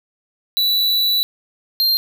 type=tone pair in turn; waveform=square; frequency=3951 / 4186 Hz; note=B7 / C8; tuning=0 / 0 cents; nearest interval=minor second; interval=100 cents; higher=second; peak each=-15 / -14 dBFS; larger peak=second; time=0.57-1.23 / 1.8-1.97 s; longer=first; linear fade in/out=0 ms; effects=none